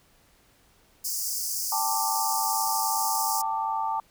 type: high-pass noise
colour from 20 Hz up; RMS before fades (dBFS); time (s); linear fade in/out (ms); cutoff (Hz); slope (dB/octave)
pink; -30; 1.04-3.42; 10; 4800; 96
type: chord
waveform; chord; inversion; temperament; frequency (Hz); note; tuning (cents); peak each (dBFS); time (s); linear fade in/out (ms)
sine; G suspended second; none; equal with one note detuned; 784 / 886.6 / 1174.7; G5 / A5 / D6; 0 / +13 / 0; -32 / -27 / -32; 1.72-4; 2
effects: pink hiss -61 dBFS RMS until 4.1 s